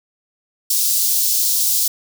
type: high-pass noise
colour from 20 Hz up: white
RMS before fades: -17 dBFS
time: 0.7-1.88 s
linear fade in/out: 5 ms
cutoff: 4300 Hz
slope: 24 dB/octave
effects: none